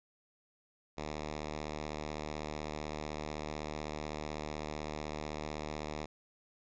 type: tone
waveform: 5% pulse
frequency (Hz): 75.9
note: D#2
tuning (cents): -42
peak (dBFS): -27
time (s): 0.97-6.06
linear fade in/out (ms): 10
effects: resampled to 16000 Hz